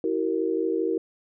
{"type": "tone cluster", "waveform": "sine", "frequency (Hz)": [325.9, 378.6, 463.4], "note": ["E4", "F#4", "A#4"], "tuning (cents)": [-20, 40, -10], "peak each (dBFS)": -27, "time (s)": [0.04, 0.98], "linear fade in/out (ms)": 2, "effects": []}